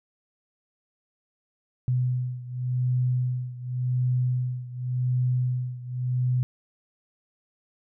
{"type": "beating tone pair", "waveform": "sine", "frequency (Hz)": [125.3, 126.19], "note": ["B2", "B2"], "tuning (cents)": [25, 38], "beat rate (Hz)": 0.89, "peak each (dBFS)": [-25, -28], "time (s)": [1.88, 6.43], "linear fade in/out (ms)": 0, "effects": []}